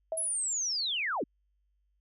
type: tone with exponential decay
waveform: sine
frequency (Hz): 646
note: E5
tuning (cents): -35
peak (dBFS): -27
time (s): 0.12-0.32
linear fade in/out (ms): 2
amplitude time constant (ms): 42
type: linear sweep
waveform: sine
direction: down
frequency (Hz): 10710 to 190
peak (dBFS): -29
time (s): 0.17-1.24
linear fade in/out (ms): 5
effects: added 50 Hz sine -70 dBFS peak until 2 s